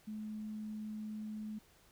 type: tone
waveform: sine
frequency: 214.4 Hz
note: A3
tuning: 45 cents flat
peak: -40 dBFS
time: 0.07-1.59 s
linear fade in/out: 10 ms
effects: pink hiss -66 dBFS RMS until 1.91 s